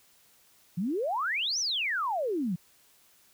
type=exponential two-way sweep; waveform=sine; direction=up then down; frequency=162 to 6220 to 162 Hz; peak=-27 dBFS; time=0.77-2.56 s; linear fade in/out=10 ms; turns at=1.59 s; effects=white hiss -62 dBFS RMS until 3.33 s